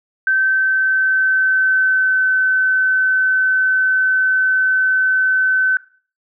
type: tone with pitch glide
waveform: sine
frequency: 1545 to 1522.8 Hz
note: G6 to F#6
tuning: -26 to +49 cents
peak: -12 dBFS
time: 0.27-5.77 s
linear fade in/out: 2 ms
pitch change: -25 cents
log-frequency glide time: 0.45-2.25 s
effects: noise-tail reverb RT60 0.4 s tail -17 dB re dry